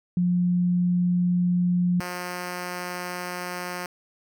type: tone pair in turn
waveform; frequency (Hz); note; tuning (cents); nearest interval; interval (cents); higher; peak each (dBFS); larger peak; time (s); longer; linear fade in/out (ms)
sine / 5% pulse; 177.6 / 178.73; F3 / F3; +29 / +40; unison; 11; second; -19; neither; 0.17-2 / 2-3.86; second; 2
effects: none